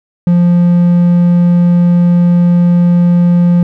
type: tone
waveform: triangle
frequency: 174.61 Hz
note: F3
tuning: in tune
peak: -3 dBFS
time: 0.27-3.63 s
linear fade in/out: 2 ms
effects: none